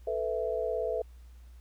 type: chord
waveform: sine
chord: A suspended second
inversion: none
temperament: equal with one note detuned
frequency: 440 / 497.3 / 659.3 Hz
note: A4 / B4 / E5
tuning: 0 / +12 / 0 cents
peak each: -33 dBFS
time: 0.07-1.02 s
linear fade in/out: 5 ms
effects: added 60 Hz sine -48 dBFS peak until 1.6 s + pink hiss -67 dBFS RMS until 1.6 s